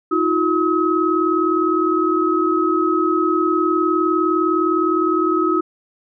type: tone cluster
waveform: sine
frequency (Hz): 319.5 / 359.2 / 1276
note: D#4 / F4 / D#6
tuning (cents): +46 / +49 / +43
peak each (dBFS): -19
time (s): 0.11-5.61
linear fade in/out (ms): 10
effects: none